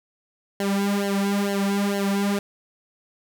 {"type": "tone with flanger", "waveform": "sawtooth", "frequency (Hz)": 199.8, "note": "G3", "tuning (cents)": 33, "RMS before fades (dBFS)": -23, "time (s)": [0.6, 2.39], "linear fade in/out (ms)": 2, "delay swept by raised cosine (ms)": [0.81, 3.41], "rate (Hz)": 2.2, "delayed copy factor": -0.95, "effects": []}